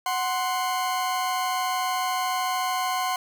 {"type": "tone pair together", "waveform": "40% pulse", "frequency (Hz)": [740, 1046.5], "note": ["F#5", "C6"], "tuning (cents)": [0, 0], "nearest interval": "tritone", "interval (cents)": 600, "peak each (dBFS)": -26, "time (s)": [0.06, 3.16], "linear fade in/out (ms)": 2, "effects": []}